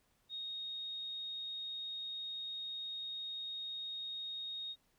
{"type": "tone", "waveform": "sine", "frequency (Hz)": 3729, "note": "A#7", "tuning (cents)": 0, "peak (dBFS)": -40, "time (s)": [0.29, 4.76], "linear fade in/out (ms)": 50, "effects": ["pink hiss -75 dBFS RMS until 4.98 s"]}